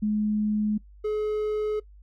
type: tone pair in turn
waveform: sine / triangle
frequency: 211.6 / 425.3 Hz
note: G#3 / G#4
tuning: +33 / +41 cents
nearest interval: octave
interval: 1208 cents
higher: second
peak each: -22 dBFS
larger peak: neither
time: 0.02-0.78 / 1.04-1.8 s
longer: neither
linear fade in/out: 10 ms
effects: noise-tail reverb RT60 0.1 s tail -21 dB re dry + added 50 Hz sine -47 dBFS peak until 2.02 s